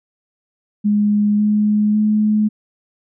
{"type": "tone with pitch steps", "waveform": "sine", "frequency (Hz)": [207.7, 210.2, 212.8], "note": ["G#3", "G#3", "G#3"], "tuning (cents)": [0, 21, 42], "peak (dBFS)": -12, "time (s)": [0.84, 2.49], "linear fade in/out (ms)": 20, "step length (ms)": 550, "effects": []}